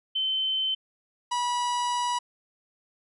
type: tone pair in turn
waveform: sine / 45% pulse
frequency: 3075 / 973.6 Hz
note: G7 / B5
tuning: -34 / -25 cents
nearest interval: octave + minor sixth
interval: 1991 cents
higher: first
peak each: -24 / -25 dBFS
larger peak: first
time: 0.15-0.75 / 1.31-2.19 s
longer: second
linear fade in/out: 10 ms
effects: resampled to 24000 Hz